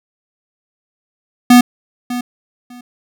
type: tone with echo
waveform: square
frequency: 245.4 Hz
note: B3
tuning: 11 cents flat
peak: -4 dBFS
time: 1.5-1.61 s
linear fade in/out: 5 ms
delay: 600 ms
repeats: 2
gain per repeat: -15 dB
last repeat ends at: 2.81 s
effects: none